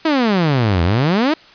sawtooth exponential two-way sweep, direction down then up, 330.8 to 81.3 to 330.8 Hz, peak -9 dBFS, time 0.05-1.34 s, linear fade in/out 5 ms, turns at 0.83 s, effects white hiss -44 dBFS RMS until 1.54 s + resampled to 11025 Hz

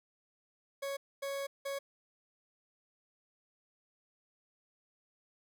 40% pulse tone bursts at uneven times, 554.4 Hz, C#5, in tune, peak -35 dBFS, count 3, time 0.82-0.97 / 1.22-1.47 / 1.65-1.79 s, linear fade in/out 10 ms, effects none

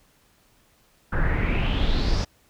brown noise with low-pass filter sweep, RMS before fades -22 dBFS, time 1.12-2.25 s, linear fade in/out 10 ms, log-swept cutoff 1500 to 5600 Hz, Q 5.6, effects pink hiss -61 dBFS RMS until 2.49 s

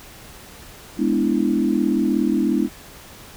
sine chord, E dominant seventh, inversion first, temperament equal with one note detuned, 207.7 / 246.9 / 292.8 / 329.6 Hz, G#3 / B3 / D4 / E4, 0 / 0 / -5 / 0 cents, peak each -22 dBFS, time 0.97-2.69 s, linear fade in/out 50 ms, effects pink hiss -42 dBFS RMS until 3.36 s

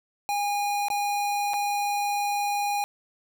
square tone with dropouts, 817 Hz, G#5, 29 cents flat, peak -25 dBFS, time 0.29-2.84 s, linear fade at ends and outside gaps 0 ms, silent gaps 0.884-0.902 / 1.535-1.54 s, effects none

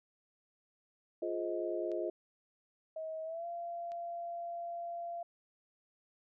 sine chord, F minor seventh, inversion none, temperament just, 349.2 / 419.1 / 523.8 / 628.6 Hz, F4 / Ab4 / C5 / Eb5, 0 / +16 / +2 / +18 cents, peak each -37 / -41 / -43 / -38 dBFS, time 1.22-2.1 s, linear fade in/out 5 ms
clicks, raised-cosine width 0.2 ms, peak -39 dBFS, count 2, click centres 1.917 / 3.919 s
sine tone with pitch glide, 637 to 686.7 Hz, D#5 to F5, +41 to -29 cents, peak -38 dBFS, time 2.96-5.23 s, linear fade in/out 5 ms, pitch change +130 cents, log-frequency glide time 3.24-3.46 s
effects none

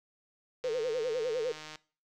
click train, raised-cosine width 0.2 ms, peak -27 dBFS, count 173, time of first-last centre 0.64-1.757 s, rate 154 Hz
sine tone with vibrato, 472.8 Hz, A#4, 24 cents sharp, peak -29 dBFS, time 0.64-1.52 s, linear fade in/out 5 ms, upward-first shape sine, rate 9.9 Hz, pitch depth 150 cents each way
effects noise-tail reverb RT60 0.4 s tail -20 dB re dry

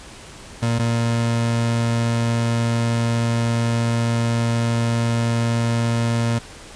30% pulse tone pair in turn, 116.54 / 116.54 Hz, A#2 / A#2, 0 / 0 cents, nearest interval unison, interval 0 cents, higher neither, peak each -15 / -15 dBFS, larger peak neither, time 0.62-0.79 / 0.79-6.39 s, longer second, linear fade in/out 10 ms, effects pink hiss -40 dBFS RMS until 6.75 s + resampled to 22050 Hz

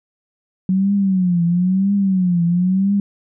sine tone with vibrato, 185 Hz, F#3, in tune, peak -13 dBFS, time 0.69-3 s, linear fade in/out 2 ms, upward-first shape triangle, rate 1 Hz, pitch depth 160 cents each way, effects none

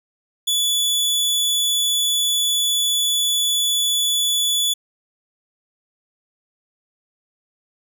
sawtooth tone, 3441 Hz, A7, 39 cents flat, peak -14 dBFS, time 0.47-4.74 s, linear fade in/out 10 ms, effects none

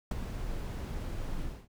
brown noise with ADSR envelope, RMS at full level -27 dBFS, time 0.11-1.68 s, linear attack 4 ms, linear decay 16 ms, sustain -9 dB, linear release 260 ms, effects none

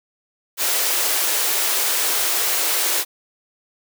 white high-pass noise, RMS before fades -20 dBFS, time 0.57-3.05 s, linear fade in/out 50 ms, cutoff 320 Hz, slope 48 dB/octave, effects none

